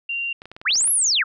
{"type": "tone", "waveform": "sine", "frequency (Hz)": 2769, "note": "F7", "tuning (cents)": -15, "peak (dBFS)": -23, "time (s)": [0.09, 0.33], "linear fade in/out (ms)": 5}
{"type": "clicks", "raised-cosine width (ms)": 0.3, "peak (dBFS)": -23, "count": 10, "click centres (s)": [0.419, 0.456, 0.516, 0.565, 0.615, 0.706, 0.756, 0.81, 0.842, 0.877]}
{"type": "linear two-way sweep", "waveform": "sine", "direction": "up then down", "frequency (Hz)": [932, 11400, 1118], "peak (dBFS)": -16, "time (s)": [0.65, 1.24], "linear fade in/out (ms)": 20, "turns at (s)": 0.91}
{"effects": []}